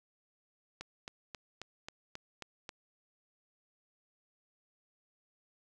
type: click train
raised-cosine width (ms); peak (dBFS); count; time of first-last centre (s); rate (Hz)
0.2; -25; 8; 0.81-2.692; 3.72
effects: none